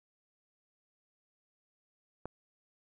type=click; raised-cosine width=1 ms; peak=-25 dBFS; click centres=2.256 s; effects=none